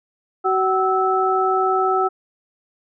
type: tone cluster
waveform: sine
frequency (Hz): 376.8 / 756 / 1309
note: F#4 / F#5 / E6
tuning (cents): +32 / +37 / -13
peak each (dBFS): -20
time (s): 0.44-2.09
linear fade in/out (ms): 20
effects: none